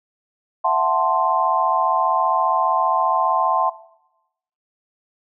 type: chord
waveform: sine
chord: F# half-diminished seventh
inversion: third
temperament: equal with one note detuned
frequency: 665 / 740 / 880 / 1046.5 Hz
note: E5 / F#5 / A5 / C6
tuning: +15 / 0 / 0 / 0 cents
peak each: -23 / -22 / -21 / -19 dBFS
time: 0.64-3.7 s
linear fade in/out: 10 ms
effects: noise-tail reverb RT60 0.9 s tail -19 dB re dry